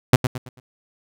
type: tone with echo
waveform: sawtooth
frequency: 126.5 Hz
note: B2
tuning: 42 cents sharp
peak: -4 dBFS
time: 0.13-0.16 s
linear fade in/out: 5 ms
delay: 110 ms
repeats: 4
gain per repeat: -9 dB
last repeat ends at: 0.6 s
effects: none